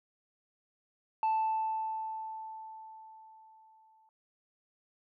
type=tone with exponential decay; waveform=sine; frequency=880 Hz; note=A5; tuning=in tune; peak=-23 dBFS; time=1.23-4.09 s; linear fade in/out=1 ms; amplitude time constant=620 ms; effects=tanh soft clip ceiling -25 dBFS